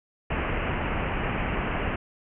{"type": "low-pass noise", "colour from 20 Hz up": "pink", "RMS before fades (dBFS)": -28, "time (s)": [0.3, 1.96], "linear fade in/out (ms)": 5, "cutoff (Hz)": 2900, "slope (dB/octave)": 96, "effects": []}